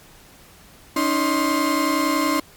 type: tone cluster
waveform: 35% pulse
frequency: 283.4 / 314.1 / 1053 Hz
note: C#4 / D#4 / C6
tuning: +38 / +16 / +11 cents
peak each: -21 dBFS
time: 0.96-2.4 s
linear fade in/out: 5 ms
effects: pink hiss -48 dBFS RMS until 2.56 s + MP3 96 kbps